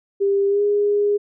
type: tone with pitch glide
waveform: sine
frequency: 397.5 to 410.8 Hz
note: G4 to G#4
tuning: +24 to -19 cents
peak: -15 dBFS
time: 0.2-1.18 s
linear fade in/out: 20 ms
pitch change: +57 cents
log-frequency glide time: 0.48-0.62 s
effects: none